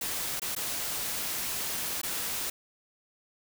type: noise with dropouts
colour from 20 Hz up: white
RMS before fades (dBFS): -33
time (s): 0.01-2.5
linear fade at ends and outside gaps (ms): 5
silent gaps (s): 0.397-0.418 / 0.551-0.563 / 2.016-2.032
effects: none